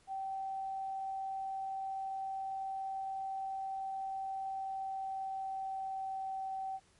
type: tone with pitch glide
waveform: sine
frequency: 773 to 768.5 Hz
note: G5 to G5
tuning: -24 to -35 cents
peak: -36 dBFS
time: 0.07-6.8 s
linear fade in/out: 50 ms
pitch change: -11 cents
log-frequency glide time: 4.44-6.58 s
effects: pink hiss -67 dBFS RMS until 6.99 s + MP3 48 kbps